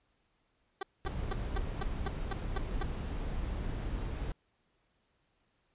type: tone bursts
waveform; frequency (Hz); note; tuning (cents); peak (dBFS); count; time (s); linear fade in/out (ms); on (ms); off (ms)
15% pulse; 386.7; G4; -24; -27; 9; 0.81-2.83; 5; 20; 230
type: noise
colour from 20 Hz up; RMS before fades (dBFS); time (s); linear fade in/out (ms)
brown; -36; 1.05-4.32; 0
effects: pink hiss -75 dBFS RMS until 5.74 s + resampled to 8000 Hz